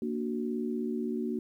sine chord, Bb augmented, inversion none, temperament equal, 233.1 / 293.7 / 370 Hz, Bb3 / D4 / F#4, 0 / 0 / 0 cents, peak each -32 / -37 / -35 dBFS, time 0.02-1.39 s, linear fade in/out 2 ms, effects 11-bit

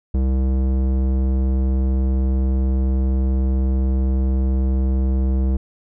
square tone with low-pass filter, 65.41 Hz, C2, in tune, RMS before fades -18 dBFS, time 0.14-5.57 s, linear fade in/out 5 ms, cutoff 390 Hz, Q 0.7, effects none

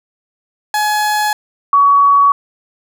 30% pulse / sine tone pair in turn, 845 / 1127.9 Hz, G#5 / C#6, +30 / +30 cents, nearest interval perfect fourth, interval 500 cents, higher second, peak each -10 / -6 dBFS, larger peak second, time 0.74-1.33 / 1.73-2.32 s, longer neither, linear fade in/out 2 ms, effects none

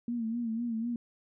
sine tone with vibrato, 231 Hz, A#3, 16 cents flat, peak -30 dBFS, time 0.08-0.96 s, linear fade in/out 2 ms, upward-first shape sine, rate 4 Hz, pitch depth 72 cents each way, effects none

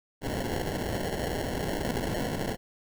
white noise with sample-and-hold, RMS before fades -31 dBFS, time 0.21-2.57 s, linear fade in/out 50 ms, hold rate 1225 Hz, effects none

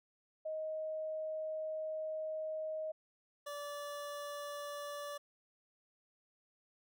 sine / 25% pulse tone pair in turn, 627 / 579.4 Hz, D#5 / D5, +13 / -24 cents, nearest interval minor second, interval 137 cents, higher first, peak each -37 / -38 dBFS, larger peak first, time 0.45-2.92 / 3.46-5.18 s, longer first, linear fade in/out 10 ms, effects none

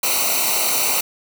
white noise with comb filter, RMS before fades -19 dBFS, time 0.03-1.01 s, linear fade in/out 5 ms, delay 0.59 ms, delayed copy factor -0.9, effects none

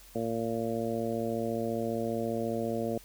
harmonic tone, 114.7 Hz, A#2, 28 cents flat, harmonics 1 / 2 / 3 / 4 / 5 / 6, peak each -40 / -34 / -37 / -35 / -36 / -39 dBFS, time 0.15-2.98 s, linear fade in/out 5 ms, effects added 44 Hz sine -55 dBFS peak until 3.04 s + white hiss -55 dBFS RMS until 3.04 s

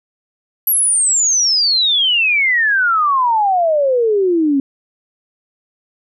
sine exponential sweep, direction down, 11890 to 267.5 Hz, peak -11 dBFS, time 0.67-4.6 s, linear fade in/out 2 ms, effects none

